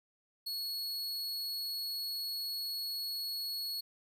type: tone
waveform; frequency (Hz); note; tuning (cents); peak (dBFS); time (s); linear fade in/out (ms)
45% pulse; 4354; C#8; -32; -35; 0.46-3.81; 10
effects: none